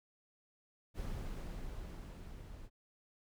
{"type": "noise with level ramp", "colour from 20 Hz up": "brown", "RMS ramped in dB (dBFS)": [-40, -51], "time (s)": [0.94, 2.7], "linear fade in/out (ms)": 50, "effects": []}